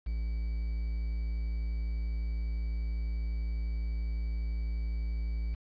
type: tone with quantisation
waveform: triangle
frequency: 55.9 Hz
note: A1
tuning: 28 cents sharp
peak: -28 dBFS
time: 0.06-5.55 s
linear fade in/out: 10 ms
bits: 9
effects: resampled to 11025 Hz